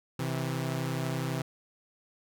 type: tone pair together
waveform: sawtooth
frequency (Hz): 130.81 / 162.8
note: C3 / E3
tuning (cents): 0 / -21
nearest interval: major third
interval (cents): 379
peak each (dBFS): -28 / -30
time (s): 0.19-1.42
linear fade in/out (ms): 5
effects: none